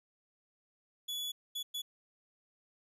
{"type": "tone bursts at uneven times", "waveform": "40% pulse", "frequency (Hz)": 3413, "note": "G#7", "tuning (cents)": 47, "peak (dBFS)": -35, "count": 3, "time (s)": [[1.08, 1.32], [1.55, 1.63], [1.74, 1.82]], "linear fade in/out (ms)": 10, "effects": []}